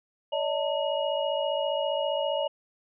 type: tone cluster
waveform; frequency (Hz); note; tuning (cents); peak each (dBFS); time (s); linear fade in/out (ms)
sine; 573 / 628 / 898 / 2890; D5 / D#5 / A5 / F#7; -43 / +16 / +35 / -41; -28 / -30 / -34 / -35; 0.32-2.48; 10
effects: none